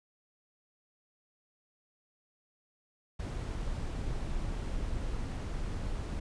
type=noise; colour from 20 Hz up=brown; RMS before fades=-35 dBFS; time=3.19-6.2 s; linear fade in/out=10 ms; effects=resampled to 22050 Hz